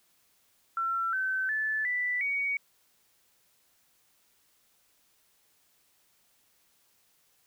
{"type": "tone with pitch steps", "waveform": "sine", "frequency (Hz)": [1351, 1534.1, 1741.9, 1978, 2246], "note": ["E6", "G6", "A6", "B6", "C#7"], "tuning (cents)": [42, -38, -18, 2, 22], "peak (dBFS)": -27, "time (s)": [0.77, 2.57], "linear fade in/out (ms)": 2, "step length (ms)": 360, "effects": ["white hiss -68 dBFS RMS until 7.46 s"]}